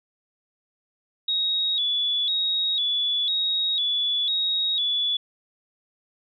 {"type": "tone with vibrato", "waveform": "sine", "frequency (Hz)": 3601, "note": "A7", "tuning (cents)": 39, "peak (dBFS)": -21, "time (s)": [1.28, 5.17], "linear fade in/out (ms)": 5, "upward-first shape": "square", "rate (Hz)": 1, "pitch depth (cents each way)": 83, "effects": []}